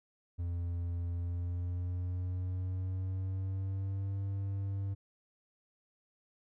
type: tone with pitch glide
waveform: triangle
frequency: 86.5 to 98.22 Hz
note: F2 to G2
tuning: -16 to +4 cents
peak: -31 dBFS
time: 0.38-4.95 s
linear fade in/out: 20 ms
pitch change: +220 cents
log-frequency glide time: 1.13-4.17 s
effects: none